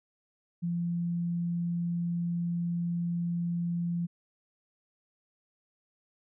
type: tone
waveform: sine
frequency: 171.9 Hz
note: F3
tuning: 27 cents flat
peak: -28 dBFS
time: 0.62-4.07 s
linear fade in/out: 20 ms
effects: none